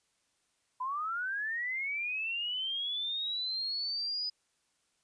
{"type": "linear sweep", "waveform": "sine", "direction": "up", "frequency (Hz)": [987.8, 5000], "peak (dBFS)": -32, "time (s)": [0.8, 4.3], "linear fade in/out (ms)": 10, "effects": ["white hiss -75 dBFS RMS until 5.03 s", "resampled to 22050 Hz"]}